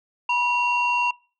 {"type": "tone pair together", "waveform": "sine", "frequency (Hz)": [972, 2749], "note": ["B5", "F7"], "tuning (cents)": [-28, -28], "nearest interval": "octave + tritone", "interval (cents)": 1800, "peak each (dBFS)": [-20, -21], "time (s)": [0.29, 1.11], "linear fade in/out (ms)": 5, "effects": ["noise-tail reverb RT60 0.4 s tail -26 dB re dry", "tanh soft clip ceiling -14 dBFS"]}